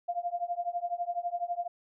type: tone with tremolo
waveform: sine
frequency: 698.5 Hz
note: F5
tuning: in tune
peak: -26 dBFS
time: 0.08-1.68 s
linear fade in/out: 10 ms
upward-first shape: triangle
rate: 12 Hz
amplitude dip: 100%
effects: none